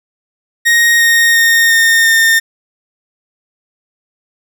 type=tone with pitch steps; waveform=40% pulse; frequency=1869 / 1856.1 / 1843.3 / 1830.5 / 1817.9 Hz; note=A#6 / A#6 / A#6 / A#6 / A#6; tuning=+4 / -8 / -20 / -32 / -44 cents; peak=-6 dBFS; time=0.65-2.4 s; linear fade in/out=20 ms; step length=350 ms; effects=none